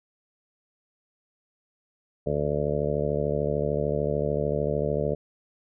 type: harmonic tone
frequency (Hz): 73.42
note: D2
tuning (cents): 0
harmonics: 1 / 2 / 3 / 4 / 5 / 6 / 7 / 8 / 9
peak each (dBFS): -35 / -30 / -34 / -40 / -35 / -29 / -32 / -30 / -38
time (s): 2.26-5.15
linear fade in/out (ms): 10
effects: none